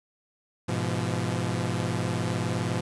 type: chord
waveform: sawtooth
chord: F diminished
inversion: first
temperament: equal with one note detuned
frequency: 103.83 / 123.47 / 171.61 Hz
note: Ab2 / Cb3 / F3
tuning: 0 / 0 / -30 cents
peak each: -27 / -26 / -27 dBFS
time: 0.68-2.81 s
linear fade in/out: 10 ms
effects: resampled to 24000 Hz + 9-bit